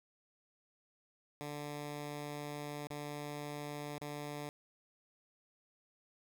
10% pulse tone with dropouts, 146.83 Hz, D3, in tune, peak -33 dBFS, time 1.41-4.49 s, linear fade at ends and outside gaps 0 ms, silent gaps 2.871-2.903 / 3.982-4.014 s, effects 12-bit

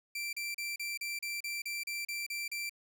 sawtooth tone bursts, 2349 Hz, D7, in tune, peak -32 dBFS, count 12, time 0.15-2.695 s, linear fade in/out 5 ms, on 180 ms, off 35 ms, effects none

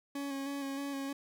40% pulse tone with vibrato, 277.2 Hz, C#4, in tune, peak -35 dBFS, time 0.15-1.13 s, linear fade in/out 5 ms, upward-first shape square, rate 3.2 Hz, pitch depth 21 cents each way, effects none

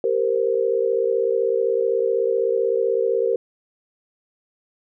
sine tone cluster, 391.4 / 463.1 / 519 Hz, G4 / A#4 / C5, -3 / -11 / -14 cents, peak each -23 / -20 / -24 dBFS, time 0.04-3.36 s, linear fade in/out 2 ms, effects none

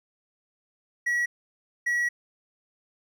triangle tone bursts at uneven times, 1924 Hz, B6, 46 cents flat, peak -21 dBFS, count 2, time 1.06-1.26 / 1.86-2.09 s, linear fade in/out 10 ms, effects none

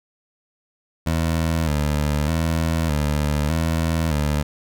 20% pulse tone with vibrato, 77.78 Hz, D#2, in tune, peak -14 dBFS, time 1.06-4.43 s, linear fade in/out 10 ms, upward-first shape square, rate 0.82 Hz, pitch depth 81 cents each way, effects none

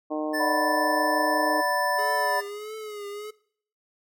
harmonic tone, 153.3 Hz, D#3, 25 cents flat, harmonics 2 / 3 / 4 / 5 / 6 / 7, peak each -29 / -35 / -31 / -36 / -41 / -39 dBFS, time 0.1-1.62 s, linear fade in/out 20 ms
square tone, 1760 Hz, A6, in tune, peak -28 dBFS, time 0.33-2.42 s, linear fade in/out 20 ms
sine chord, B minor, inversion first, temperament equal with one note detuned, 587.3 / 736.2 / 987.8 Hz, D5 / F#5 / B5, 0 / -9 / 0 cents, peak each -28 / -29 / -26 dBFS, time 0.39-2.41 s, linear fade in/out 20 ms
square tone with vibrato, 420.8 Hz, G#4, 23 cents sharp, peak -35 dBFS, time 1.98-3.31 s, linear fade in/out 10 ms, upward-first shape triangle, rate 1.6 Hz, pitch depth 75 cents each way
effects noise-tail reverb RT60 0.6 s tail -21 dB re dry

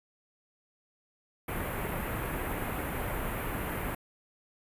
pink band-stop noise, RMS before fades -34 dBFS, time 1.48-3.95 s, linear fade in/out 5 ms, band 2400 to 12000 Hz, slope 24 dB/octave, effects resampled to 32000 Hz

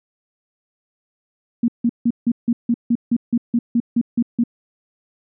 sine tone bursts, 235.9 Hz, A#3, 21 cents sharp, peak -13 dBFS, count 14, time 1.63-4.438 s, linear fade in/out 5 ms, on 52 ms, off 160 ms, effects none

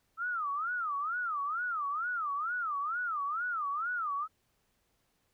sine tone with vibrato, 1286 Hz, E6, 43 cents flat, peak -31 dBFS, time 0.17-4.28 s, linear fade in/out 50 ms, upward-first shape sine, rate 2.2 Hz, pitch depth 240 cents each way, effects pink hiss -75 dBFS RMS until 5.33 s

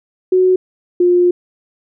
sine tone pair in turn, 369.8 / 354.7 Hz, F#4 / F4, -1 / +27 cents, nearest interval minor second, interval 72 cents, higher first, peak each -8 dBFS, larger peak neither, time 0.32-0.56 / 1-1.31 s, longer second, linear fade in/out 5 ms, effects none

